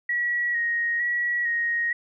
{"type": "tone with vibrato", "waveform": "sine", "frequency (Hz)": 1900, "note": "A#6", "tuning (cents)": 33, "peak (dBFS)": -22, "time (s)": [0.09, 1.93], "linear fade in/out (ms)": 5, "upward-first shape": "square", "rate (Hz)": 1.1, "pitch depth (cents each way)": 23, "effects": []}